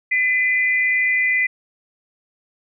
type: tone pair together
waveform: sine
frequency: 2018 / 2400 Hz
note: B6 / D7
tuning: +37 / +37 cents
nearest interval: minor third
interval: 300 cents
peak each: -16 / -23 dBFS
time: 0.11-1.47 s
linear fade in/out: 10 ms
effects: none